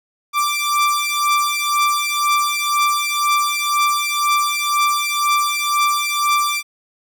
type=beating tone pair; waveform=sawtooth; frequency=1174.7 / 1176.7 Hz; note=D6 / D6; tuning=0 / +3 cents; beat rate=2 Hz; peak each=-15 dBFS; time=0.33-6.63 s; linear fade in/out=50 ms; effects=none

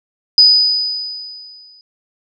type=tone with exponential decay; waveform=sine; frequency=4978 Hz; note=D#8; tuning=in tune; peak=-3 dBFS; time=0.38-1.81 s; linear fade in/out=1 ms; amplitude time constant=310 ms; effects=none

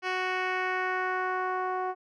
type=tone with low-pass filter sweep; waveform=10% pulse; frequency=370 Hz; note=F#4; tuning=in tune; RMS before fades=-30 dBFS; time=0.02-1.95 s; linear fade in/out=50 ms; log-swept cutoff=3500 to 870 Hz; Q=1.5; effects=none

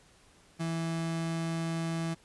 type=tone; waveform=35% pulse; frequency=164.81 Hz; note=E3; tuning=in tune; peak=-29 dBFS; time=0.59-2.15 s; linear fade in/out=20 ms; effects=pink hiss -61 dBFS RMS until 2.24 s + resampled to 24000 Hz

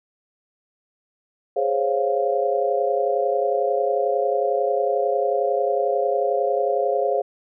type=chord; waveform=sine; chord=Db major seventh; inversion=second; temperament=equal; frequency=415.3 / 523.3 / 554.4 / 698.5 Hz; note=Ab4 / C5 / Db5 / F5; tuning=0 / 0 / 0 / 0 cents; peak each=-24 dBFS; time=1.56-7.22 s; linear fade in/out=10 ms; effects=none

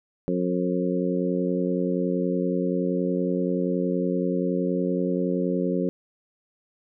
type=harmonic tone with a mistuned harmonic; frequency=90.6 Hz; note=F#2; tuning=36 cents flat; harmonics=2 / 3 / 4 / 5 / 6; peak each=-26 / -28 / -29 / -30 / -31 dBFS; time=0.28-5.89 s; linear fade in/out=0 ms; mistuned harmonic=6; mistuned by=-21 cents; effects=none

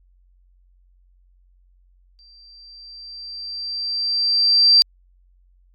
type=tone with exponential growth; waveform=sine; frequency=4699 Hz; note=D8; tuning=in tune; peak=-8 dBFS; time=2.19-4.82 s; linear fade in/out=0 ms; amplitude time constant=570 ms; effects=added 45 Hz sine -53 dBFS peak until 5.74 s + AAC 48 kbps

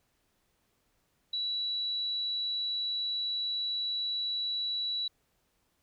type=tone; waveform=sine; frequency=3929 Hz; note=B7; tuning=10 cents flat; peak=-30 dBFS; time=1.33-5.08 s; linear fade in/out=5 ms; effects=pink hiss -74 dBFS RMS until 5.82 s

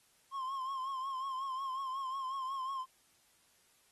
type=tone with vibrato; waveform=triangle; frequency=1063 Hz; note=C6; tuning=27 cents sharp; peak=-34 dBFS; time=0.31-2.86 s; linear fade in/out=50 ms; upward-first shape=triangle; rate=5.5 Hz; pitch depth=73 cents each way; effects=white hiss -69 dBFS RMS until 3.91 s + AAC 32 kbps

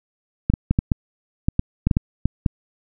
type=clicks; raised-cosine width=5 ms; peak=-4 dBFS; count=12; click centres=0.5 / 0.538 / 0.71 / 0.789 / 0.918 / 1.485 / 1.594 / 1.87 / 1.912 / 1.969 / 2.256 / 2.462 s; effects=none

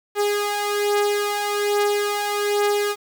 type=beating tone pair; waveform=sawtooth; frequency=410.7 / 411.9 Hz; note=G#4 / G#4; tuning=-19 / -14 cents; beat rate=1.2 Hz; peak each=-21 / -17 dBFS; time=0.15-2.96 s; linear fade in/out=50 ms; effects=8-bit

